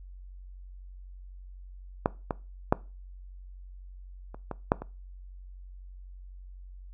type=clicks; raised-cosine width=1 ms; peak=-8 / -14 / -6 / -28 / -19 / -6 / -22 dBFS; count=7; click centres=2.059 / 2.308 / 2.725 / 4.345 / 4.513 / 4.719 / 4.82 s; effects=noise-tail reverb RT60 0.3 s tail -20 dB re dry + added 46 Hz sine -43 dBFS peak until 6.93 s